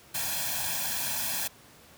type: noise with comb filter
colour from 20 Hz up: white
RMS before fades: -31 dBFS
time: 0.14-1.48 s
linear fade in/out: 10 ms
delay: 1.2 ms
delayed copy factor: +0.85
effects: pink hiss -54 dBFS RMS until 1.97 s + high-pass 80 Hz 12 dB/octave